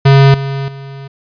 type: tone with level steps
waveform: square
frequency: 137.3 Hz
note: C#3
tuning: 16 cents flat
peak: -4 / -17 / -27 dBFS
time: 0.05-1.08 s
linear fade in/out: 10 ms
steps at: 0.34 / 0.68 s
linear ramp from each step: 2 ms
effects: resampled to 11025 Hz